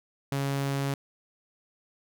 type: tone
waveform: sawtooth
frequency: 138.59 Hz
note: C#3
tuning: in tune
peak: -23 dBFS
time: 0.32-0.94 s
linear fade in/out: 2 ms
effects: none